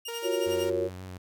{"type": "tone with tremolo", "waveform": "sawtooth", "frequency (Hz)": 2826, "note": "F7", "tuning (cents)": 20, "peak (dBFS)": -30, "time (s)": [0.05, 0.68], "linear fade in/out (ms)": 5, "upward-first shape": "triangle", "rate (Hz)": 11, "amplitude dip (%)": 100}
{"type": "tone", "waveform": "sawtooth", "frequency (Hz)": 466.2, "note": "A#4", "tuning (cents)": 0, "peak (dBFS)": -31, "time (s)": [0.08, 0.7], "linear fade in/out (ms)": 5}
{"type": "chord", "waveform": "sine", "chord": "Gb major seventh", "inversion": "third", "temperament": "equal with one note detuned", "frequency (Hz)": [349.2, 373.9, 466.2, 554.4], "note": ["F4", "Gb4", "Bb4", "Db5"], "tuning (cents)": [0, 18, 0, 0], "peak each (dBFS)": -31, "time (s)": [0.22, 0.9], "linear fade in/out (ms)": 50}
{"type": "tone with vibrato", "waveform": "sawtooth", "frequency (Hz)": 92.5, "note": "F#2", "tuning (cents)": 0, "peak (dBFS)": -35, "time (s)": [0.46, 1.18], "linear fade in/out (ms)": 10, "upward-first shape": "sine", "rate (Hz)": 5.6, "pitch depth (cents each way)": 28}
{"effects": []}